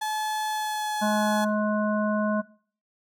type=tone with pitch glide; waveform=35% pulse; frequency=860 to 848.2 Hz; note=A5 to G#5; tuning=-40 to +36 cents; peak=-25 dBFS; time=0.01-1.45 s; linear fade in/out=10 ms; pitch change=-24 cents; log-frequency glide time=0.49-1 s
type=harmonic tone; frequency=211.4 Hz; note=G#3; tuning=31 cents sharp; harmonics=1 / 3 / 5 / 7; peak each=-24 / -28 / -32 / -34 dBFS; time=1.01-2.42 s; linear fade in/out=20 ms
effects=noise-tail reverb RT60 0.5 s tail -21 dB re dry